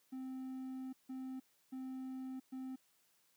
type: tone bursts at uneven times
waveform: triangle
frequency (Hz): 260.7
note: C4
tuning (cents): -6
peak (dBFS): -40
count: 4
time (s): 0.12-0.93 / 1.09-1.4 / 1.72-2.4 / 2.52-2.76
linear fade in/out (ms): 10
effects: white hiss -74 dBFS RMS until 3.36 s + high-pass 100 Hz 12 dB/octave